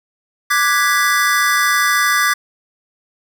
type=chord; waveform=square; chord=G# half-diminished seventh; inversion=second; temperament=equal; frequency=1174.7 / 1480 / 1661.2 / 1975.5 Hz; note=D6 / F#6 / G#6 / B6; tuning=0 / 0 / 0 / 0 cents; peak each=-18 / -23 / -18 / -19 dBFS; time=0.5-2.34 s; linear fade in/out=10 ms; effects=none